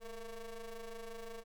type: ring-modulated tone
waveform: 40% pulse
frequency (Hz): 225.2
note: A3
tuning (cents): +40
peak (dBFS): -40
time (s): 0-1.44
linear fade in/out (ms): 50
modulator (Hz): 238
effects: none